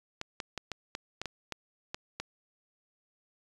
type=clicks; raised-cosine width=0.2 ms; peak=-18 dBFS; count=10; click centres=0.214 / 0.402 / 0.577 / 0.717 / 0.951 / 1.216 / 1.257 / 1.523 / 1.945 / 2.2 s; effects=resampled to 24000 Hz